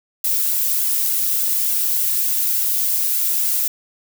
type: noise with flanger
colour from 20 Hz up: violet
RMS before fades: -19 dBFS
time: 0.24-3.68 s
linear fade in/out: 5 ms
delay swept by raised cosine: 1.6 to 2.59 ms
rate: 3.4 Hz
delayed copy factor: -0.75
effects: none